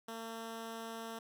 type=tone; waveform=10% pulse; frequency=226.7 Hz; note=A#3; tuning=48 cents flat; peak=-34 dBFS; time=0.08-1.19 s; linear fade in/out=5 ms; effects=none